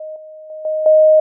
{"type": "tone with level steps", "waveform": "sine", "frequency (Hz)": 622.3, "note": "D#5", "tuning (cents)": 0, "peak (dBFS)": [-26, -33, -27, -16, -6], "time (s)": [0, 1.2], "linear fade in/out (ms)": 5, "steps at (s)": [0.16, 0.5, 0.65, 0.86], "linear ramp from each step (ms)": 2, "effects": []}